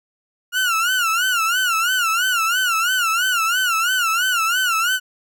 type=tone with vibrato; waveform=30% pulse; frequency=1412 Hz; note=F6; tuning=19 cents sharp; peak=-14 dBFS; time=0.52-5 s; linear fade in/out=50 ms; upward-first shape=sine; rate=3 Hz; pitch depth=140 cents each way; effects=none